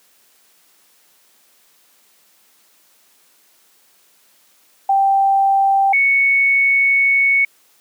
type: tone pair in turn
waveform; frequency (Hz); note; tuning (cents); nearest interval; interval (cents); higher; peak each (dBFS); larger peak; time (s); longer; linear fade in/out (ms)
sine; 784 / 2217; G5 / C#7; 0 / 0; octave + tritone; 1800; second; -11; neither; 4.89-5.93 / 5.93-7.45; second; 5
effects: white hiss -55 dBFS RMS until 7.8 s + high-pass 200 Hz 12 dB/octave